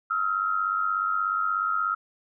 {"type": "tone pair together", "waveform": "sine", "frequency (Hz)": [1279, 1375.7], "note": ["D#6", "F6"], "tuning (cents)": [47, -26], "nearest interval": "minor second", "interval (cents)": 127, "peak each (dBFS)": -26, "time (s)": [0.1, 1.95], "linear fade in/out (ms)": 10, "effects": []}